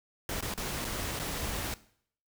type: noise with dropouts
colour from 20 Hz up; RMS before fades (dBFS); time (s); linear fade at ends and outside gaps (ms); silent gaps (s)
pink; -35; 0.29-1.74; 1; 0.408-0.425 / 0.539-0.577 / 0.846-0.85 / 1.192-1.197
effects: noise-tail reverb RT60 0.6 s tail -18 dB re dry